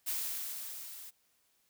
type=noise with level ramp; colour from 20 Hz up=blue; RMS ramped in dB=-34 to -49 dBFS; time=0.06-1.11 s; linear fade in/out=20 ms; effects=white hiss -73 dBFS RMS until 1.69 s